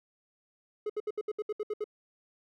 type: tone bursts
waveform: triangle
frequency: 422.8 Hz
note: G#4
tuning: 31 cents sharp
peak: -28 dBFS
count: 10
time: 0.86-1.842 s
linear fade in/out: 5 ms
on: 37 ms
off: 68 ms
effects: none